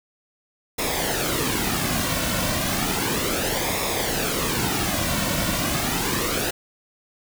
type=noise with flanger; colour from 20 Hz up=pink; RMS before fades=-24 dBFS; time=0.78-6.51 s; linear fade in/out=10 ms; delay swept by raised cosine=0.66 to 2.46 ms; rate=0.33 Hz; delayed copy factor=-0.6; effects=none